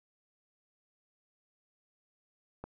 click, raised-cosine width 1 ms, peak -27 dBFS, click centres 2.64 s, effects none

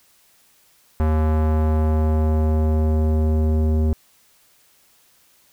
square tone with low-pass filter sweep, 78 Hz, D#2, 5 cents sharp, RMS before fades -18 dBFS, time 1-3.93 s, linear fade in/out 0 ms, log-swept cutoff 1200 to 400 Hz, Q 0.98, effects white hiss -57 dBFS RMS until 5.52 s

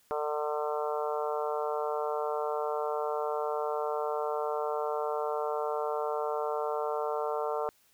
harmonic tone, 150 Hz, D3, 37 cents sharp, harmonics 3 / 4 / 5 / 6 / 7 / 8 / 9, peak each -33 / -35 / -37 / -39 / -40 / -41 / -42 dBFS, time 0.11-7.69 s, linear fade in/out 0 ms, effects white hiss -66 dBFS RMS until 7.93 s

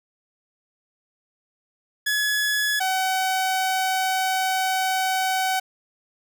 sawtooth tone pair in turn, 1696 / 755.5 Hz, G#6 / F#5, +36 / +36 cents, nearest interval octave + major second, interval 1400 cents, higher first, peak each -17 dBFS, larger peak neither, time 2.06-2.8 / 2.8-5.6 s, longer second, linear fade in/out 10 ms, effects none

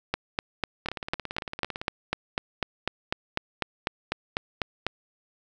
two click trains, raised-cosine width 0.3 ms, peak -17 / -9 dBFS, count 18 / 20, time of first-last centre 0.86-1.815 / 0.14-4.866 s, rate 17.8 / 4.02 Hz, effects none

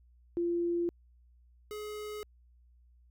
sine / square tone pair in turn, 344.3 / 421.9 Hz, F4 / G#4, -25 / +27 cents, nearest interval major third, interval 352 cents, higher second, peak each -28 / -39 dBFS, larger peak first, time 0.37-0.89 / 1.71-2.23 s, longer neither, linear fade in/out 0 ms, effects added 60 Hz sine -59 dBFS peak until 3.1 s

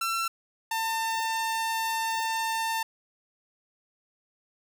sawtooth tone pair in turn, 1348 / 899 Hz, E6 / A5, +38 / +37 cents, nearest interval perfect fifth, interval 701 cents, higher first, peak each -23 dBFS, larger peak neither, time 0.01-0.28 / 0.71-2.83 s, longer second, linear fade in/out 5 ms, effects none

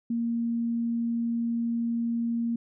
sine tone, 233.1 Hz, A#3, in tune, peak -25 dBFS, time 0.1-2.56 s, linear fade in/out 5 ms, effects none

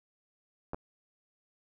clicks, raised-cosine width 1 ms, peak -23 dBFS, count 2, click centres 0.734 / 0.745 s, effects none

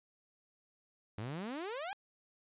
sawtooth exponential sweep, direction up, 98.6 to 837 Hz, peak -35 dBFS, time 1.18-1.93 s, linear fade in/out 0 ms, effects resampled to 8000 Hz

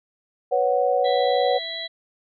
sine chord, B suspended second, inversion none, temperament just, 493.9 / 555.6 / 740.8 Hz, B4 / C#5 / F#5, 0 / +4 / +2 cents, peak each -22 dBFS, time 0.51-1.59 s, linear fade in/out 20 ms
harmonic tone, 659.3 Hz, E5, in tune, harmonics 1 / 3 / 5 / 6, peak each -37 / -35 / -35 / -31 dBFS, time 1.04-1.88 s, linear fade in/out 20 ms
effects none

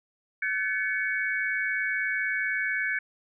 sine tone cluster, 1521 / 1726 / 2236 Hz, F#6 / A6 / C#7, +47 / -34 / +14 cents, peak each -30 dBFS, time 0.42-2.99 s, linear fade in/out 5 ms, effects none

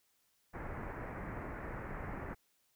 pink low-pass noise, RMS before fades -43 dBFS, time 0.53-2.35 s, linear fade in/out 20 ms, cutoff 2100 Hz, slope 48 dB/octave, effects white hiss -75 dBFS RMS until 2.75 s

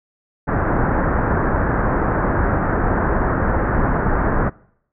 pink low-pass noise, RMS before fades -18 dBFS, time 0.47-4.5 s, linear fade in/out 20 ms, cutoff 1700 Hz, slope 48 dB/octave, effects noise-tail reverb RT60 0.7 s tail -24 dB re dry

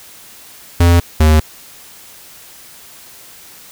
square tone pair in turn, 86.1 / 77.64 Hz, F2 / D#2, -24 / -3 cents, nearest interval major second, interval 179 cents, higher first, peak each -7 dBFS, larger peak neither, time 0.8-1 / 1.2-1.4 s, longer neither, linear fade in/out 5 ms, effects white hiss -39 dBFS RMS until 3.71 s

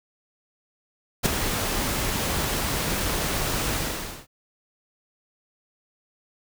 pink noise with ADSR envelope, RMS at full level -18 dBFS, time 1.23-4.27 s, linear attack 29 ms, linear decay 7 ms, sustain -8 dB, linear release 530 ms, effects none

